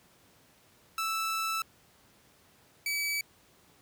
sawtooth tone pair in turn, 1318.5 / 2291 Hz, E6 / D7, 0 / -44 cents, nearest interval minor seventh, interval 956 cents, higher second, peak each -26 dBFS, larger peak neither, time 0.98-1.62 / 2.86-3.21 s, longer first, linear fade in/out 2 ms, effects pink hiss -62 dBFS RMS until 3.81 s + high-pass 80 Hz 12 dB/octave

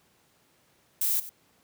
violet noise with echo, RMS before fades -26 dBFS, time 1.01-1.2 s, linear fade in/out 5 ms, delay 95 ms, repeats 1, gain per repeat -15 dB, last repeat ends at 1.295 s, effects pink hiss -65 dBFS RMS until 1.63 s + high-pass 100 Hz 12 dB/octave

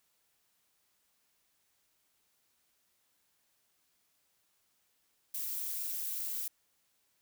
violet noise with amplitude modulation, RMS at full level -34 dBFS, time 5.34-6.48 s, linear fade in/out 5 ms, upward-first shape sine, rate 222 Hz, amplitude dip 75%, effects white hiss -75 dBFS RMS until 7.21 s

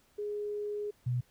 sine tone pair in turn, 415.3 / 123.47 Hz, G#4 / B2, 0 / 0 cents, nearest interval octave + major sixth, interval 2100 cents, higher first, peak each -33 / -28 dBFS, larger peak second, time 0.18-0.91 / 1.06-1.21 s, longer first, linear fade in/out 10 ms, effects pink hiss -67 dBFS RMS until 1.3 s

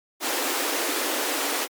pink high-pass noise, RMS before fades -26 dBFS, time 0.2-1.68 s, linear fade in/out 50 ms, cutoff 260 Hz, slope 96 dB/octave, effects MP3 96 kbps

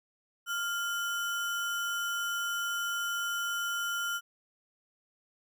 sine tone with sample-and-hold, 1396.9 Hz, F6, in tune, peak -30 dBFS, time 0.46-4.21 s, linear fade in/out 50 ms, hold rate 4410 Hz, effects none

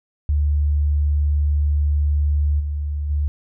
sine tone with level steps, 73.42 Hz, D2, in tune, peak -15 / -21 / -17 dBFS, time 0.29-3.28 s, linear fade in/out 0 ms, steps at 2.59 / 3.09 s, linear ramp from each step 20 ms, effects none

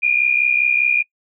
sine tone pair together, 2398 / 2463 Hz, D7 / D#7, +36 / -18 cents, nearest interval unison, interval 46 cents, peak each -16 dBFS, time 0.02-1.03 s, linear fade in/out 20 ms, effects noise-tail reverb RT60 0.1 s tail -23 dB re dry

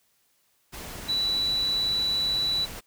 sine tone in noise, 3951 Hz, B7, in tune, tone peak -23 dBFS, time 1.08-2.66 s, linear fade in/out 20 ms, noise pink, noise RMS -39 dBFS, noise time 0.72-2.81 s, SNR +13 dB, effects white hiss -68 dBFS RMS until 2.86 s

